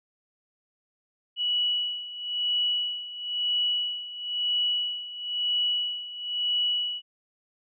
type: tone with tremolo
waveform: sine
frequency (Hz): 2938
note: F#7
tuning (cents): -13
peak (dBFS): -22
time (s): 1.36-7.02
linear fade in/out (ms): 50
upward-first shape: sine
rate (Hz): 1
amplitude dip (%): 80
effects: none